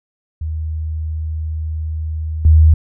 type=tone with level steps; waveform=sine; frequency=78.6 Hz; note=D#2; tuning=18 cents sharp; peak=-19 / -5 dBFS; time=0.41-2.74 s; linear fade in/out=5 ms; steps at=2.45 s; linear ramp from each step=2 ms; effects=none